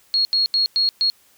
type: tone bursts at uneven times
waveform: sine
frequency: 4303 Hz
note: C8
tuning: 48 cents sharp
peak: -15 dBFS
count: 5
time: 0.14-0.25 / 0.33-0.46 / 0.54-0.66 / 0.76-0.89 / 1.01-1.1 s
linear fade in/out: 0 ms
effects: white hiss -56 dBFS RMS until 1.37 s